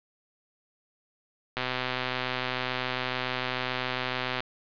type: click train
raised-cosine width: 0.3 ms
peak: -13 dBFS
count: 361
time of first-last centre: 1.57-4.405 s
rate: 127 Hz
effects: resampled to 11025 Hz + 8-bit